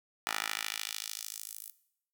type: tone with high-pass filter sweep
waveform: 10% pulse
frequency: 53.3 Hz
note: G#1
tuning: 46 cents sharp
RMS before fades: -39 dBFS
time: 0.27-1.7 s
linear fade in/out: 0 ms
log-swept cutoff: 1200 to 12000 Hz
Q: 0.98
effects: noise-tail reverb RT60 0.7 s tail -17 dB re dry